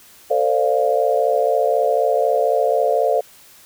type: chord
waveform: sine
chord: D minor seventh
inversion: second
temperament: equal with one note detuned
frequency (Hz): 449 / 523.3 / 587.3 / 698.5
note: A4 / C5 / D5 / F5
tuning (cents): +35 / 0 / 0 / 0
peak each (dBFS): -20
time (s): 0.3-3.21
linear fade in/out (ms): 10
effects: white hiss -47 dBFS RMS until 3.65 s